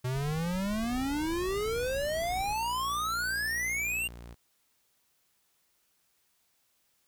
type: exponential sweep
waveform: square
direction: up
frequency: 123.47 to 2826 Hz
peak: -30 dBFS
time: 0.04-4.08 s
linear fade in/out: 10 ms
type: noise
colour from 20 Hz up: brown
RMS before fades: -43 dBFS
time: 0.14-2.55 s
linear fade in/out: 5 ms
type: tone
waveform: sawtooth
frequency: 58.9 Hz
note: A#1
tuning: 19 cents sharp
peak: -40 dBFS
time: 0.82-4.35 s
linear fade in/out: 20 ms
effects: white hiss -72 dBFS RMS until 7.07 s